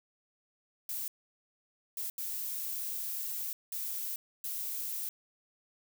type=noise bursts at uneven times; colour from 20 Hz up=violet; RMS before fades=-37 dBFS; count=5; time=0.89-1.08 / 1.97-2.1 / 2.18-3.53 / 3.72-4.16 / 4.44-5.09 s; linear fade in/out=2 ms; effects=none